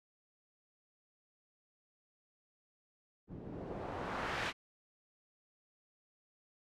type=noise with low-pass filter sweep; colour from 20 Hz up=white; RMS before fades=-41 dBFS; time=3.27-4.53 s; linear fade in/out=50 ms; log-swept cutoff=210 to 2600 Hz; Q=1; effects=none